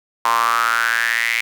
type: tone with high-pass filter sweep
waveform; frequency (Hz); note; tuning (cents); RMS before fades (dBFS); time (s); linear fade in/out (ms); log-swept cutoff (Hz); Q
sawtooth; 115.7; A#2; -13; -18; 0.25-1.41; 0; 1000 to 2200; 7
effects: none